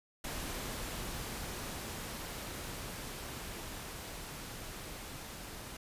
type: noise with level ramp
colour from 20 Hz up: pink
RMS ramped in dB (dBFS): -40 to -46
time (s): 0.24-5.77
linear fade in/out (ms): 5
effects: resampled to 32000 Hz